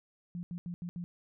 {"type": "tone bursts at uneven times", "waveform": "sine", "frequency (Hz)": 174.61, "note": "F3", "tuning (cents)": 0, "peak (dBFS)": -36, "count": 5, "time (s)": [[0.35, 0.43], [0.51, 0.58], [0.66, 0.74], [0.82, 0.89], [0.96, 1.04]], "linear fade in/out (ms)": 0, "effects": []}